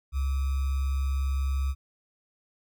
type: tone with sample-and-hold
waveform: sine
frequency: 67.8 Hz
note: C#2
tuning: 38 cents flat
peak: -24 dBFS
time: 0.12-1.75 s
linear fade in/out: 50 ms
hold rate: 1225 Hz
effects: none